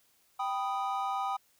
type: chord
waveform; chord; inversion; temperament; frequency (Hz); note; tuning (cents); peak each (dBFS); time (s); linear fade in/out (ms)
triangle; G augmented; none; equal; 784 / 987.8 / 1244.5; G5 / B5 / D#6; 0 / 0 / 0; -31 / -35 / -33; 0.39-1.37; 10
effects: white hiss -68 dBFS RMS until 1.59 s